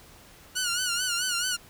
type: tone with vibrato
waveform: 10% pulse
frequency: 1446 Hz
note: F#6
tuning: 40 cents flat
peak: -17 dBFS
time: 0.55-1.57 s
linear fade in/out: 20 ms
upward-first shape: sine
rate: 4.6 Hz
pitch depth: 81 cents each way
effects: pink hiss -52 dBFS RMS until 1.69 s